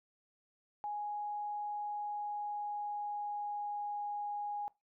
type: tone with pitch glide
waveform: sine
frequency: 830.6 to 825.3 Hz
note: G#5 to G#5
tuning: 0 to -11 cents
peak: -36 dBFS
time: 0.84-4.68 s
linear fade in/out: 0 ms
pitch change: -11 cents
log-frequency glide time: 1.86-3.9 s
effects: noise-tail reverb RT60 0.2 s tail -21 dB re dry